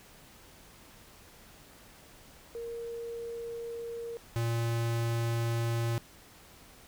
sine / square tone pair in turn, 466.2 / 116.18 Hz, A#4 / A#2, 0 / -5 cents, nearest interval 2 octaves, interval 2405 cents, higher first, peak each -36 / -29 dBFS, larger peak second, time 2.55-4.17 / 4.36-5.98 s, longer neither, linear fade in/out 0 ms, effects pink hiss -55 dBFS RMS until 6.87 s

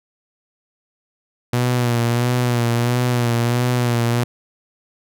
sawtooth tone with vibrato, 120.8 Hz, B2, 38 cents flat, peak -12 dBFS, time 1.53-4.24 s, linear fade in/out 5 ms, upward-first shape sine, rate 1.5 Hz, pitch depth 46 cents each way, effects none

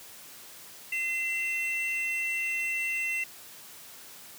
triangle tone pair together, 2057 / 2699 Hz, C7 / E7, -30 / +40 cents, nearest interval perfect fourth, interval 470 cents, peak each -31 / -28 dBFS, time 0.92-3.24 s, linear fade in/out 5 ms, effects white hiss -48 dBFS RMS until 4.38 s + high-pass 80 Hz 12 dB/octave

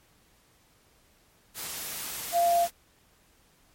sine tone in noise, 690 Hz, F5, 21 cents flat, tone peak -20 dBFS, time 2.32-2.68 s, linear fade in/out 50 ms, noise white, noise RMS -36 dBFS, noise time 1.54-2.71 s, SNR +13 dB, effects pink hiss -63 dBFS RMS until 3.74 s + MP3 64 kbps

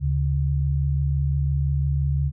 sine tone pair together, 74.1 / 139.97 Hz, D2 / C#3, +16 / +17 cents, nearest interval major seventh, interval 1101 cents, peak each -22 dBFS, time 0-2.32 s, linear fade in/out 50 ms, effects none

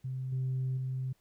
sine tone with level steps, 130.1 Hz, C3, 9 cents flat, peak -33 / -28 / -31 dBFS, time 0.04-1.13 s, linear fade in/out 10 ms, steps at 0.32 / 0.77 s, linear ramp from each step 5 ms, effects tanh soft clip ceiling -27 dBFS + pink hiss -72 dBFS RMS until 1.2 s

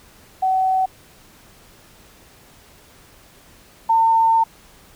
sine tone pair in turn, 755 / 903.8 Hz, F#5 / A5, +35 / +46 cents, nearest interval minor third, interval 311 cents, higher second, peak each -15 / -12 dBFS, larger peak second, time 0.42-0.86 / 3.89-4.44 s, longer second, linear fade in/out 10 ms, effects pink hiss -49 dBFS RMS until 4.95 s

